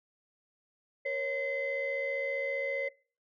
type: tone cluster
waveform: sine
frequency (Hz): 473.9 / 549 / 2050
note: A#4 / C#5 / C7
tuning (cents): +28 / -17 / -36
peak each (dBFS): -40 / -32 / -33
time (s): 1.05-2.89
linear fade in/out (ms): 10
effects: noise-tail reverb RT60 0.4 s tail -23 dB re dry + tanh soft clip ceiling -24 dBFS